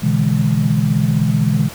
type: chord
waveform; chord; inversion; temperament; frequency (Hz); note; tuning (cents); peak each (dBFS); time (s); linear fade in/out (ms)
sine; E dominant seventh; second; equal with one note detuned; 123.47 / 146.83 / 162.54 / 207.7; B2 / D3 / E3 / G#3; 0 / 0 / -24 / 0; -18; 0.02-1.69; 20
effects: pink hiss -34 dBFS RMS until 1.74 s